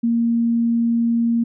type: tone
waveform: sine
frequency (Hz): 232.8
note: A#3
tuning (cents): -2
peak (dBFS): -15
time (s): 0.03-1.44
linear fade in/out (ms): 10
effects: none